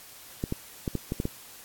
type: clicks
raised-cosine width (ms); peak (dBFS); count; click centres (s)
3; -15; 7; 0.439 / 0.524 / 0.878 / 0.953 / 1.121 / 1.201 / 1.254
effects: white hiss -48 dBFS RMS until 1.64 s + AAC 64 kbps